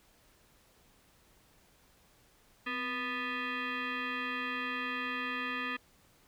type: tone with frequency modulation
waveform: sine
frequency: 256.3 Hz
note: C4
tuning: 36 cents flat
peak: -33 dBFS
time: 2.66-5.77 s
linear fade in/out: 10 ms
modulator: 743 Hz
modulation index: 3.4
effects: pink hiss -65 dBFS RMS until 6.27 s